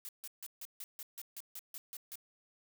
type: noise bursts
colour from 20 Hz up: blue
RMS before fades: -45 dBFS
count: 12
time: 0.05-2.156 s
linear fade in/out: 0 ms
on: 38 ms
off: 150 ms
effects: none